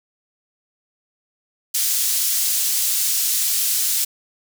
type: high-pass noise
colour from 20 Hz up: pink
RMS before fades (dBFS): -20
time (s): 1.74-4.05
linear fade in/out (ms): 10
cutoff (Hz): 6000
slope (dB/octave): 12
effects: none